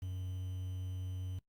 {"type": "tone with quantisation", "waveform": "triangle", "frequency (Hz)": 92.5, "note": "F#2", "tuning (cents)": 0, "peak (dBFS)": -36, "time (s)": [0.02, 1.39], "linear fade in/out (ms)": 5, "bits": 10, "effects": ["noise-tail reverb RT60 0.1 s tail -19 dB re dry", "Opus 48 kbps"]}